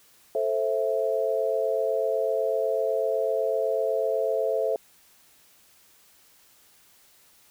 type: chord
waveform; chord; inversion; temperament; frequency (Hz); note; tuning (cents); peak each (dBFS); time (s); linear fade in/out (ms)
sine; A minor; none; just; 440 / 528 / 660; A4 / C5 / E5; 0 / +16 / +2; -27; 0.35-4.76; 2
effects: white hiss -58 dBFS RMS until 7.5 s